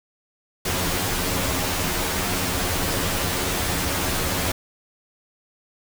pink noise with comb filter, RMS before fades -24 dBFS, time 0.65-4.52 s, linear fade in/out 5 ms, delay 11 ms, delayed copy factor +0.9, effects none

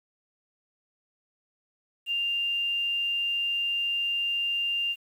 sine tone, 2794 Hz, F7, in tune, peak -25 dBFS, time 2.06-4.96 s, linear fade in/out 50 ms, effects 9-bit

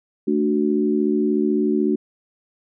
sine chord, D major, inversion second, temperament equal, 220 / 293.7 / 370 Hz, A3 / D4 / F#4, 0 / 0 / 0 cents, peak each -21 dBFS, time 0.27-1.96 s, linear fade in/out 10 ms, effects none

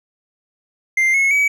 triangle tone with pitch steps, 2093 / 2182 / 2275 Hz, C7 / C#7 / C#7, 0 / -28 / +44 cents, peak -11 dBFS, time 0.97-1.48 s, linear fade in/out 5 ms, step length 170 ms, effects none

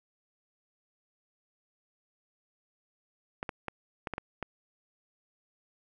clicks, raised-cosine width 0.5 ms, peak -19 dBFS, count 7, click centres 3.429 / 3.492 / 3.683 / 4.072 / 4.137 / 4.181 / 4.427 s, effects none

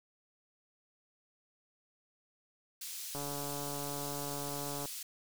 pink high-pass noise, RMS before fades -43 dBFS, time 2.81-5.03 s, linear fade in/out 5 ms, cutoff 4700 Hz, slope 12 dB/octave
click train, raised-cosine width 1 ms, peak -28 dBFS, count 245, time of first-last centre 3.15-4.856 s, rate 143 Hz
effects none

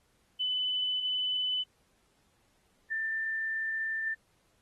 sine tone pair in turn, 3006 / 1783.4 Hz, F#7 / A6, +27 / +23 cents, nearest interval major sixth, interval 904 cents, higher first, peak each -28 / -30 dBFS, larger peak first, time 0.39-1.64 / 2.9-4.15 s, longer neither, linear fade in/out 20 ms, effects pink hiss -71 dBFS RMS until 4.61 s + AAC 32 kbps

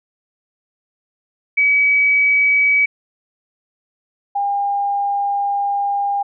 sine tone pair in turn, 2277 / 805 Hz, C#7 / G5, +46 / +46 cents, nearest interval octave + tritone, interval 1800 cents, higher first, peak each -11 / -16 dBFS, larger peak first, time 1.57-2.86 / 4.35-6.23 s, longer second, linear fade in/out 10 ms, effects none

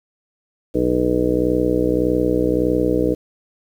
harmonic tone, 61.7 Hz, B1, 1 cent flat, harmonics 1 / 2 / 3 / 4 / 5 / 6 / 7 / 8 / 10, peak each -27 / -29 / -27 / -31 / -19 / -28 / -22 / -21 / -31 dBFS, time 0.74-3.15 s, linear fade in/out 20 ms, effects 8-bit

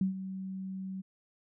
sine tone with ADSR envelope, 190 Hz, F#3, 46 cents sharp, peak -24 dBFS, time 0.01-1.02 s, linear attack 3 ms, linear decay 120 ms, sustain -12 dB, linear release 18 ms, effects none

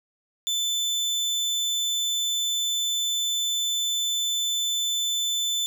30% pulse tone, 3520 Hz, A7, in tune, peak -21 dBFS, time 0.47-5.66 s, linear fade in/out 0 ms, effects none

